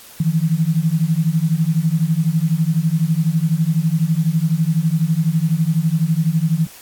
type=beating tone pair; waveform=sine; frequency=155.56 / 167.56 Hz; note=D#3 / E3; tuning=0 / +29 cents; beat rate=12 Hz; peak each=-17 dBFS; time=0.2-6.67 s; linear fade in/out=5 ms; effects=white hiss -41 dBFS RMS until 6.81 s + AAC 64 kbps